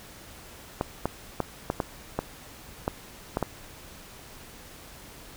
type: clicks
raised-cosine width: 1 ms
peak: -11 dBFS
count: 9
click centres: 0.811 / 1.056 / 1.403 / 1.701 / 1.802 / 2.19 / 2.879 / 3.371 / 3.427 s
effects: pink hiss -47 dBFS RMS until 5.36 s